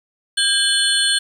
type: tone cluster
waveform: sine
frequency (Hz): 1607 / 3027 / 3453 / 4282 / 8690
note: G6 / F#7 / A7 / C8 / C#9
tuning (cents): +43 / +39 / -33 / +39 / -35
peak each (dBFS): -21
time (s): 0.37-1.19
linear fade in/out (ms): 10
effects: 7-bit

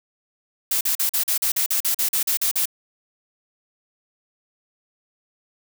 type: noise bursts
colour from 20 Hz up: blue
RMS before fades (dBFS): -21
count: 14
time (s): 0.71-2.656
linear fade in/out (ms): 5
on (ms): 100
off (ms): 42
effects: none

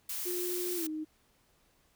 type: noise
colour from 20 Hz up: blue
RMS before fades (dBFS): -37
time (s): 0.09-0.87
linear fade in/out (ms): 5
type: tone with pitch glide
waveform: sine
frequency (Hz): 356.5 to 310.4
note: F4 to D#4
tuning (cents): +36 to -4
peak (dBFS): -34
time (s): 0.25-1.05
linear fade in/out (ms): 20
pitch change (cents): -240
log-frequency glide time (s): 0.75-0.88
effects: pink hiss -69 dBFS RMS until 1.95 s

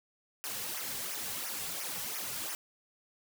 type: noise with flanger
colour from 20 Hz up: white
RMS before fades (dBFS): -38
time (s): 0.44-2.55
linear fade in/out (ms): 0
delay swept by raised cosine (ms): 0.24 to 3.24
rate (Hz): 2.9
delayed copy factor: -0.85
effects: none

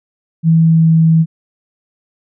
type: tone with pitch glide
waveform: sine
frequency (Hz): 163.1 to 162.07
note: E3 to E3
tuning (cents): -18 to -29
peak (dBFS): -6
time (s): 0.43-1.26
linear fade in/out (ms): 50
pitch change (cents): -11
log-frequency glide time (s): 0.63-0.91
effects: none

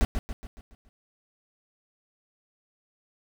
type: noise with echo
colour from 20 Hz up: brown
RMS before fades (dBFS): -21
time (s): 0.01-0.05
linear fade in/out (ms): 0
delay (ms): 140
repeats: 6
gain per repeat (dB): -6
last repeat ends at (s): 0.89
effects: none

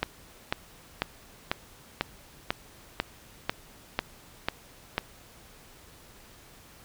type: click train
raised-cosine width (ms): 0.3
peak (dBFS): -9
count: 11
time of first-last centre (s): 0.03-4.98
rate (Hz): 2.02
effects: pink hiss -53 dBFS RMS until 6.84 s

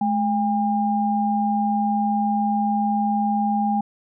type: tone pair together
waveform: sine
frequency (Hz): 213.2 / 806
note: G#3 / G5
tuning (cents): +46 / +48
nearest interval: octave + major seventh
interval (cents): 2302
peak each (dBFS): -21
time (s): 0.01-3.81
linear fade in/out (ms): 5
effects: none

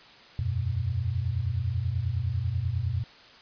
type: chord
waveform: sine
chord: E suspended second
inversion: none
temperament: equal with one note detuned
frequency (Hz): 82.41 / 92.5 / 121.07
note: E2 / F#2 / B2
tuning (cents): 0 / 0 / -34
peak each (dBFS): -33 / -29 / -29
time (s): 0.39-3.04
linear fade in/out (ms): 0
effects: white hiss -51 dBFS RMS until 3.41 s + resampled to 11025 Hz

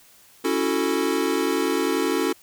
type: chord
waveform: square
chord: F# minor seventh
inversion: second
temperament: equal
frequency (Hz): 277.2 / 329.6 / 370 / 440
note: C#4 / E4 / F#4 / A4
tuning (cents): 0 / 0 / 0 / 0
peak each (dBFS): -27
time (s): 0.44-2.33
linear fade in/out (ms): 10
effects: white hiss -53 dBFS RMS until 2.42 s

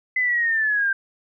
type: linear sweep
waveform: sine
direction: down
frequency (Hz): 2035 to 1568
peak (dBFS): -18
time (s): 0.16-0.93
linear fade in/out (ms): 5
effects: none

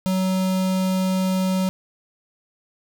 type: tone with notch filter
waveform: square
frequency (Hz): 187.4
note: F#3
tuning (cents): +22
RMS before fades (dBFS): -21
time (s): 0.06-1.69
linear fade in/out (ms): 0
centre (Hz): 1800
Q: 1.9
effects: none

